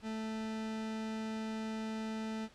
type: tone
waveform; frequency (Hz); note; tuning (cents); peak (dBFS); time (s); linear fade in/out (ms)
40% pulse; 220; A3; 0; -36; 0.02-2.49; 50
effects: pink hiss -61 dBFS RMS until 2.54 s + low-pass 6000 Hz 12 dB/octave